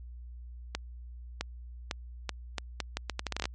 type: accelerating click train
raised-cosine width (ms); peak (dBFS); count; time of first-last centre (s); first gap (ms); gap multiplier
0.2; -14; 16; 0.75-3.455; 660; 0.76
effects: added 60 Hz sine -42 dBFS peak until 3.54 s + MP3 48 kbps